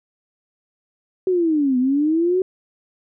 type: linear two-way sweep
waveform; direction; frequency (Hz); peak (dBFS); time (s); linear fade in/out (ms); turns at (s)
sine; down then up; 378.8 to 246.9 to 378.8; -15; 1.27-2.42; 2; 1.78
effects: none